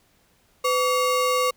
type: ring-modulated tone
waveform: square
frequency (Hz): 824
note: G#5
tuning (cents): -14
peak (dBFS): -17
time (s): 0.64-1.51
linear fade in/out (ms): 10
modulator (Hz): 319
effects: pink hiss -62 dBFS RMS until 1.56 s